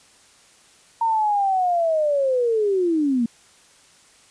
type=linear sweep; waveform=sine; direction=down; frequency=924 to 225.2 Hz; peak=-17 dBFS; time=1.01-3.26 s; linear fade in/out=5 ms; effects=white hiss -53 dBFS RMS until 4.3 s + resampled to 22050 Hz